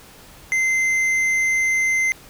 sine tone with tanh clipping, 2073 Hz, C7, 17 cents flat, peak -18 dBFS, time 0.52-2.12 s, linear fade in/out 0 ms, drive 8 dB, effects pink hiss -45 dBFS RMS until 2.29 s

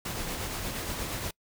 pink noise with tremolo, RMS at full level -33 dBFS, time 0.05-1.31 s, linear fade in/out 5 ms, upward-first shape triangle, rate 8.5 Hz, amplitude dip 35%, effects noise-tail reverb RT60 0.1 s tail -26 dB re dry

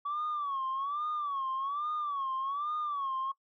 sine tone with vibrato, 1135 Hz, C#6, 41 cents sharp, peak -30 dBFS, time 0.05-3.32 s, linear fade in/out 10 ms, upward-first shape sine, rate 1.2 Hz, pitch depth 130 cents each way, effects noise-tail reverb RT60 0.1 s tail -19 dB re dry + tanh soft clip ceiling -28 dBFS

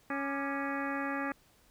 harmonic tone with a mistuned harmonic, 277.4 Hz, C#4, 1 cent sharp, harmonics 1 / 2 / 3 / 4 / 5 / 6 / 7 / 8 / 9, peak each -36 / -41 / -41 / -40 / -45 / -40 / -43 / -49 / -49 dBFS, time 0.1-1.32 s, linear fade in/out 2 ms, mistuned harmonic 4, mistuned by +110 cents, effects pink hiss -65 dBFS RMS until 1.7 s

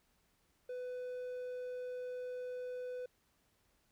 triangle tone, 499.5 Hz, B4, 20 cents sharp, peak -38 dBFS, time 0.69-3.06 s, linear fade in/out 5 ms, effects pink hiss -75 dBFS RMS until 3.91 s

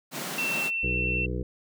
pink high-pass noise, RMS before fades -34 dBFS, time 0.11-0.71 s, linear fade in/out 50 ms, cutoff 140 Hz, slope 96 dB/octave
sine tone, 2695 Hz, E7, 38 cents sharp, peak -26 dBFS, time 0.38-1.26 s, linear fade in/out 5 ms
harmonic tone, 61.8 Hz, B1, 2 cents sharp, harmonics 1 / 2 / 3 / 5 / 6 / 7 / 8, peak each -31 / -34 / -36 / -38 / -39 / -39 / -40 dBFS, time 0.83-1.43 s, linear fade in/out 5 ms
effects none

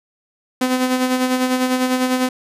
sawtooth tone with tremolo, 254.9 Hz, C4, 45 cents flat, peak -10 dBFS, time 0.61-2.29 s, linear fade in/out 5 ms, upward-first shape sine, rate 10 Hz, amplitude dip 50%, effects resampled to 32000 Hz

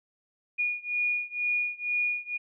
sine beating tone pair, 2443 / 2445.1 Hz, D#7 / D#7, -32 / -31 cents, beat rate 2.1 Hz, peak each -29 / -30 dBFS, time 0.58-2.38 s, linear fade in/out 20 ms, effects none

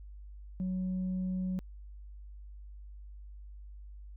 sine tone, 185 Hz, F#3, in tune, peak -29 dBFS, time 0.6-1.59 s, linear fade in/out 0 ms, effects tanh soft clip ceiling -29 dBFS + added 50 Hz sine -45 dBFS peak until 4.16 s

